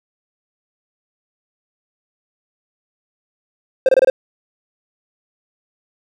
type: tone bursts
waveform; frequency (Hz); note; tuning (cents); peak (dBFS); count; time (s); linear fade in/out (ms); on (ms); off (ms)
triangle; 524; C5; +2; -6; 5; 3.86-4.1; 2; 28; 25
effects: none